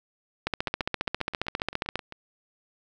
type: two click trains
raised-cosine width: 0.3 ms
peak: -23 / -10 dBFS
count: 12 / 23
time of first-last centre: 0.68-2.124 / 0.47-1.956 s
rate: 7.62 / 14.8 Hz
effects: none